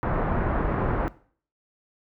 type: low-pass noise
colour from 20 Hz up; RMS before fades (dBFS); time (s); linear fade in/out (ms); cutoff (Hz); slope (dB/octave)
pink; -25; 0.03-1.08; 0; 1500; 24
effects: noise-tail reverb RT60 0.5 s tail -19 dB re dry